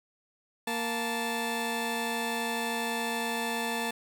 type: tone pair together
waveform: 15% pulse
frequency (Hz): 232.4 / 877.4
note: A#3 / A5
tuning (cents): -5 / -5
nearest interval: octave + major seventh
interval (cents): 2300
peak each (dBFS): -26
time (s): 0.67-3.91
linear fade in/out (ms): 5
effects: none